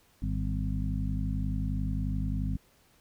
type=harmonic tone with a mistuned harmonic; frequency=51.4 Hz; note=G#1; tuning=17 cents flat; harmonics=1 / 2 / 3 / 4 / 5; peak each=-31 / -34 / -36 / -37 / -38 dBFS; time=0.22-2.57 s; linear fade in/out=5 ms; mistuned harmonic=4; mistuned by=-70 cents; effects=pink hiss -64 dBFS RMS until 3 s

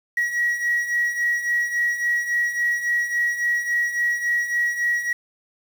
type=beating tone pair; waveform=triangle; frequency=1910 / 1913.6 Hz; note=A#6 / A#6; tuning=+42 / +45 cents; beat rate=3.6 Hz; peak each=-23 / -18 dBFS; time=0.17-5.13 s; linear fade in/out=5 ms; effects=tanh soft clip ceiling -15 dBFS + 7-bit

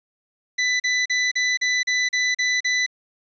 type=tone bursts; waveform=sawtooth; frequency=1993 Hz; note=B6; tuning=15 cents sharp; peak=-15 dBFS; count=9; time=0.58-2.864 s; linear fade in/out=10 ms; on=220 ms; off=38 ms; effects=resampled to 16000 Hz + 9-bit

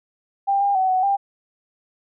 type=tone with pitch steps; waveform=sine; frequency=793 / 803 / 754 / 745 / 795 Hz; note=G5 / G5 / F#5 / F#5 / G5; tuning=+20 / +41 / +32 / +12 / +24 cents; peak=-16 dBFS; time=0.47-1.17 s; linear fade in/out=20 ms; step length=140 ms; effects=none

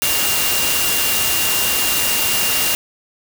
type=tone in noise; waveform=sine; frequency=2794 Hz; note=F7; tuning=in tune; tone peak=-23 dBFS; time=0.02-2.75 s; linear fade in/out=0 ms; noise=white; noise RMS=-18 dBFS; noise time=0.02-2.75 s; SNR=-8 dB; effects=none

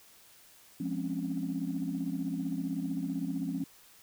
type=chord; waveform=sine; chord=Db major seventh; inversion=first; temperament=equal; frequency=174.61 / 207.7 / 261.6 / 277.2 Hz; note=F3 / Ab3 / C4 / Db4; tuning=0 / 0 / 0 / 0 cents; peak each=-36 / -39 / -36 / -35 dBFS; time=0.8-3.64 s; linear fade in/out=5 ms; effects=tanh soft clip ceiling -23 dBFS + white hiss -58 dBFS RMS until 4.02 s

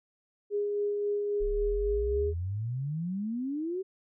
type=tone with tremolo; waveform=sine; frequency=410.9 Hz; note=G#4; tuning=18 cents flat; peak=-26 dBFS; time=0.5-2.34 s; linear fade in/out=50 ms; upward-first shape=sine; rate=3.7 Hz; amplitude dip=25%
type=exponential sweep; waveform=sine; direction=up; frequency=30.87 to 390 Hz; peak=-30 dBFS; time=1.4-3.83 s; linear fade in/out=20 ms
effects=none

